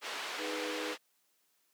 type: band-pass noise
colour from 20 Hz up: white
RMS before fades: -40 dBFS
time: 0.01-0.98 s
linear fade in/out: 50 ms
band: 440 to 3100 Hz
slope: 12 dB/octave
type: chord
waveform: sine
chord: G# minor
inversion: second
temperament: equal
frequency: 311.1 / 415.3 / 493.9 Hz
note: D#4 / G#4 / B4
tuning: 0 / 0 / 0 cents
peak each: -41 / -44 / -40 dBFS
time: 0.37-0.96 s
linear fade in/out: 50 ms
effects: white hiss -74 dBFS RMS until 1.73 s + high-pass 200 Hz 12 dB/octave